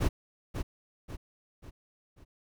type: noise with echo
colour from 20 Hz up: brown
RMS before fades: -25 dBFS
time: 0-0.09 s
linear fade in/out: 20 ms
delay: 540 ms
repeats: 4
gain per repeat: -7 dB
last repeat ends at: 2.25 s
effects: none